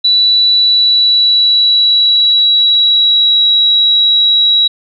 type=tone with pitch glide; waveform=sine; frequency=3951 to 3876 Hz; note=B7 to B7; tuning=0 to -33 cents; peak=-6 dBFS; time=0.04-4.68 s; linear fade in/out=10 ms; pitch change=-33 cents; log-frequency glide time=0.51-3.44 s; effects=none